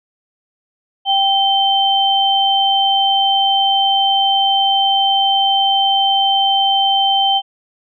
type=tone pair together; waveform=sine; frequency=784 / 3104 Hz; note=G5 / G7; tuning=0 / -18 cents; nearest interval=2 octaves; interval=2382 cents; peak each=-14 dBFS; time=1.05-7.42 s; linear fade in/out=50 ms; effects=none